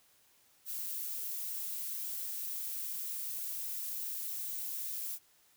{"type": "noise", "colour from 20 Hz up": "violet", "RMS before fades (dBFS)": -39, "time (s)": [0.65, 5.19], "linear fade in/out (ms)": 50, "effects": ["white hiss -67 dBFS RMS until 5.56 s"]}